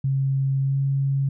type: tone with pitch glide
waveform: sine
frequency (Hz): 135.6 to 137.33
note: C#3 to C#3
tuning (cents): -38 to -16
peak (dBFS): -19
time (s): 0.04-1.29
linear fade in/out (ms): 5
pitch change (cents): +22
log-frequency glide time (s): 0.62-0.77
effects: none